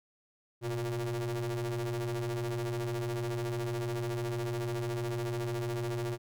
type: ring-modulated tone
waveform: 45% pulse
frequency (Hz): 116.54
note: A#2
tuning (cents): 0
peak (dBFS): -29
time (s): 0.61-6.18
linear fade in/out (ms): 50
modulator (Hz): 240
effects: none